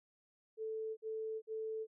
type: tone bursts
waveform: sine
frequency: 440 Hz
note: A4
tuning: in tune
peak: -38 dBFS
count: 3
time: 0.57-1.87 s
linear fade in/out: 50 ms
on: 400 ms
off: 50 ms
effects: none